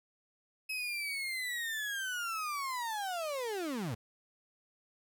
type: linear sweep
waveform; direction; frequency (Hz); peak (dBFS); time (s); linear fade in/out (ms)
35% pulse; down; 2572 to 98; -33; 0.69-3.95; 10
effects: none